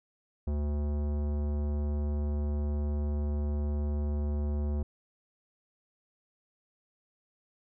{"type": "tone with tanh clipping", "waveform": "sine", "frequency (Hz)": 73.42, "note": "D2", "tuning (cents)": 0, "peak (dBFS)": -30, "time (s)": [0.47, 4.83], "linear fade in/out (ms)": 5, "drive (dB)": 17, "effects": []}